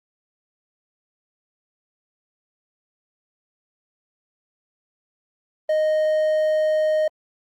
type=tone; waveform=triangle; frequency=620 Hz; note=D#5; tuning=6 cents flat; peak=-15 dBFS; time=5.69-7.08 s; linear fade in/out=5 ms; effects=Opus 32 kbps